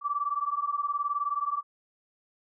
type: beating tone pair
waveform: sine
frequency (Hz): 1150 / 1169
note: D6 / D6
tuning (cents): -37 / -8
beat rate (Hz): 19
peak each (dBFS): -30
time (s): 0.01-1.63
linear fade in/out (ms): 50
effects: none